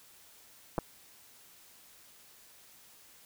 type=clicks; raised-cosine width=1 ms; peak=-17 dBFS; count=2; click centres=0.781 / 0.787 s; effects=white hiss -58 dBFS RMS until 3.25 s